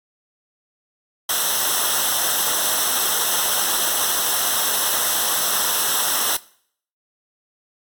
white noise with comb filter, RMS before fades -20 dBFS, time 1.29-6.37 s, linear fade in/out 5 ms, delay 0.43 ms, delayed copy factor -0.8, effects noise-tail reverb RT60 0.6 s tail -21 dB re dry + AAC 64 kbps

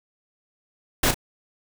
pink noise with echo, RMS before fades -19 dBFS, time 1.03-1.11 s, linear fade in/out 5 ms, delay 34 ms, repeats 1, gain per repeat -9 dB, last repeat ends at 1.144 s, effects none

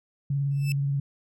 sine tone with vibrato, 140 Hz, C#3, 18 cents sharp, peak -23 dBFS, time 0.3-1 s, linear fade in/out 5 ms, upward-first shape sine, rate 19 Hz, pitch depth 32 cents each way
sawtooth tone with exponential growth, 2637 Hz, E7, in tune, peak -26 dBFS, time 0.51-0.72 s, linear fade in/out 1 ms, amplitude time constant 45 ms
effects none

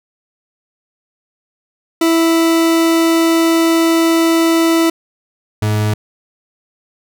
40% pulse tone pair in turn, 329.6 / 106.24 Hz, E4 / G#2, 0 / +40 cents, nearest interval octave + minor sixth, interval 1960 cents, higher first, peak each -9 / -12 dBFS, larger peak first, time 2.01-4.9 / 5.62-5.94 s, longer first, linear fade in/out 5 ms, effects none

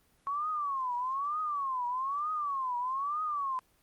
sine tone with vibrato, 1100 Hz, C#6, 14 cents flat, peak -30 dBFS, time 0.27-3.59 s, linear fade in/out 0 ms, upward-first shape triangle, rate 1.1 Hz, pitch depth 240 cents each way, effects pink hiss -68 dBFS RMS until 3.82 s + Opus 24 kbps

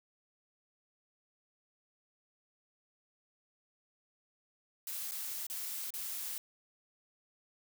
blue noise with dropouts, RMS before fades -40 dBFS, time 4.87-6.38 s, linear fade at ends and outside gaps 2 ms, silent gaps 5.112-5.118 / 5.468-5.499 / 5.905-5.938 s, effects none

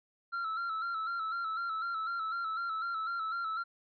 triangle tone with vibrato, 1344 Hz, E6, 33 cents sharp, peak -31 dBFS, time 0.32-3.64 s, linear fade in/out 20 ms, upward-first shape square, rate 4 Hz, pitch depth 47 cents each way, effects resampled to 11025 Hz

